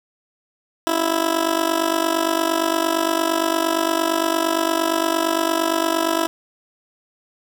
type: tone with amplitude modulation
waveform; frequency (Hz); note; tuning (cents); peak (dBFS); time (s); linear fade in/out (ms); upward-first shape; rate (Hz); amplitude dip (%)
15% pulse; 329.6; E4; 0; -8; 0.87-6.27; 0; sine; 48.7; 80
effects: none